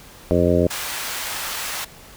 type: harmonic tone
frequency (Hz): 87.31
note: F2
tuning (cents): 0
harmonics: 1 / 2 / 3 / 4 / 5 / 6 / 7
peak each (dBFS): -22 / -22 / -22 / -22 / -22 / -22 / -22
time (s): 0.31-0.67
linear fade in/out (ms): 0
type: high-pass noise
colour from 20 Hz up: pink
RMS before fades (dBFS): -28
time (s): 0.7-1.85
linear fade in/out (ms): 10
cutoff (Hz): 970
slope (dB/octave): 12
effects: pink hiss -44 dBFS RMS until 2.16 s